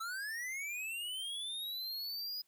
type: linear sweep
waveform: square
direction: up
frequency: 1300 to 4978 Hz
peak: -39 dBFS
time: 0-2.42 s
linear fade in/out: 10 ms
effects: white hiss -75 dBFS RMS until 2.47 s